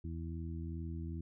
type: harmonic tone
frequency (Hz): 82.41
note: E2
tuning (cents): 0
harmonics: 1 / 2 / 3 / 4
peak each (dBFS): -40 / -45 / -49 / -49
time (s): 0.04-1.21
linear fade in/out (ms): 5
effects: none